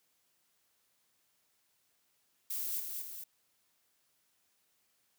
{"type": "noise with echo", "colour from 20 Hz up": "violet", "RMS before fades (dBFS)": -37, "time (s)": [2.5, 2.8], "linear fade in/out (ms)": 5, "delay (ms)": 220, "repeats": 2, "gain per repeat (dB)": -4, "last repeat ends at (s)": 3.24, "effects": ["white hiss -75 dBFS RMS until 5.18 s", "high-pass 60 Hz 12 dB/octave"]}